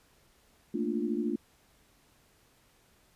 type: chord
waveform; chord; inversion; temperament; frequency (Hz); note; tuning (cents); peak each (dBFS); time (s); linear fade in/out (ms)
sine; Bb major seventh; third; equal; 220 / 233.1 / 293.7 / 349.2; A3 / Bb3 / D4 / F4; 0 / 0 / 0 / 0; -34; 0.74-1.36; 5
effects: pink hiss -65 dBFS RMS until 3.15 s + resampled to 32000 Hz